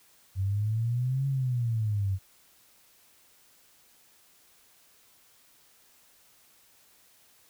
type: exponential two-way sweep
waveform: sine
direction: up then down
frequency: 93.4 to 138.59 to 93.4 Hz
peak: -25 dBFS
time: 0.35-2.19 s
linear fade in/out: 50 ms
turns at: 1.27 s
effects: white hiss -61 dBFS RMS until 7.49 s